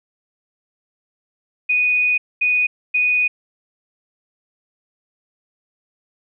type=tone bursts at uneven times; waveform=sine; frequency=2479 Hz; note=D#7; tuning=7 cents flat; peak=-14 dBFS; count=3; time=1.69-2.18 / 2.41-2.67 / 2.94-3.28 s; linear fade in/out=10 ms; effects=none